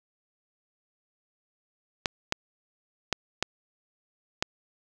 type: clicks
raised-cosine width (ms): 0.2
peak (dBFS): -7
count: 5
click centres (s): 2.058 / 2.324 / 3.127 / 3.426 / 4.425
effects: none